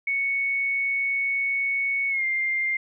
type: tone with pitch glide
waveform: sine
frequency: 2218 to 2104 Hz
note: C#7 to C7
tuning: 0 to +9 cents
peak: -22 dBFS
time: 0.07-2.77 s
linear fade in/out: 5 ms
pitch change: -91 cents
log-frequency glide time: 2.09-2.24 s
effects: none